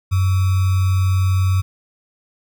sine tone with sample-and-hold, 93.9 Hz, F#2, 26 cents sharp, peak -13 dBFS, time 0.11-1.62 s, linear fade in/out 20 ms, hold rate 1225 Hz, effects none

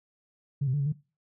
sine tone with pitch steps, 140.9 / 128.3 / 145.7 / 139.2 / 149.3 Hz, C#3 / C3 / D3 / C#3 / D3, +29 / -34 / -13 / +8 / +29 cents, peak -23 dBFS, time 0.61-0.925 s, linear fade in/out 10 ms, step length 63 ms, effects noise-tail reverb RT60 0.3 s tail -20 dB re dry + tanh soft clip ceiling -19 dBFS

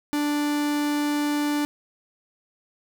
45% pulse tone, 293.7 Hz, D4, in tune, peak -22 dBFS, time 0.13-1.65 s, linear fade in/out 0 ms, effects none

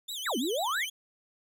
sawtooth tone with vibrato, 3439 Hz, A7, 40 cents flat, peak -32 dBFS, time 0.08-0.9 s, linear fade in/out 10 ms, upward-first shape sine, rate 6.1 Hz, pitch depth 240 cents each way
sine exponential two-way sweep, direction down then up, 2489 to 220 to 2489 Hz, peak -28 dBFS, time 0.25-0.86 s, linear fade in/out 20 ms, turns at 0.38 s
effects none

